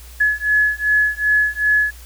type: beating tone pair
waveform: sine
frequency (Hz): 1700 / 1702.6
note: G#6 / G#6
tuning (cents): +40 / +43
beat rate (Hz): 2.6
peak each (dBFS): -17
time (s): 0.2-1.91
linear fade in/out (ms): 10
effects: added 60 Hz sine -37 dBFS peak until 2.05 s + white hiss -44 dBFS RMS until 2.05 s